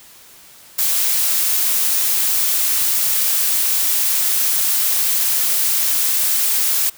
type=noise; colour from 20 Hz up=blue; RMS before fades=-17 dBFS; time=0.78-6.9 s; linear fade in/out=10 ms; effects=white hiss -44 dBFS RMS until 6.97 s